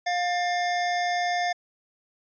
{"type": "tone pair together", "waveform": "square", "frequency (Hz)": [707.6, 1783], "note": ["F5", "A6"], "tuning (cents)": [23, 22], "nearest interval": "octave + major third", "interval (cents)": 1599, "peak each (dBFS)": [-25, -32], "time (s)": [0.06, 1.53], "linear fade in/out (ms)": 10, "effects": ["resampled to 16000 Hz"]}